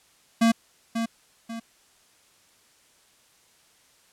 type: tone with echo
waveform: square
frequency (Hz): 228.5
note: A#3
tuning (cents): -34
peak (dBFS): -17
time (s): 0.41-0.52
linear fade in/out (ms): 10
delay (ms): 540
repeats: 2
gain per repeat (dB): -8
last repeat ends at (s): 1.6
effects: white hiss -60 dBFS RMS until 4.12 s + low-pass 10000 Hz 12 dB/octave